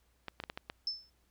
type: clicks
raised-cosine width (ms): 0.3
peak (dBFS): -23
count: 6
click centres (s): 0.283 / 0.401 / 0.438 / 0.499 / 0.575 / 0.699
type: tone with exponential decay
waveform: sine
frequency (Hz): 5274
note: E8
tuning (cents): 0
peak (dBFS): -29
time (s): 0.87-1.1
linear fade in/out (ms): 2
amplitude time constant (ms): 50
effects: added 60 Hz sine -70 dBFS peak until 1.3 s + pink hiss -74 dBFS RMS until 1.3 s